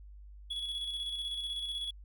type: tone with tremolo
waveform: triangle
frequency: 3373 Hz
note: G#7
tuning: 26 cents sharp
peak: -32 dBFS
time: 0.5-1.91 s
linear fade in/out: 10 ms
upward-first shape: square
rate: 16 Hz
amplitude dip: 35%
effects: added 50 Hz sine -48 dBFS peak until 2.04 s